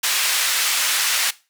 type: band-pass noise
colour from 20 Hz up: pink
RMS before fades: -20 dBFS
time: 0.03-1.31 s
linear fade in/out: 10 ms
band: 1800 to 14000 Hz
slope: 12 dB/octave
effects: noise-tail reverb RT60 0.3 s tail -19 dB re dry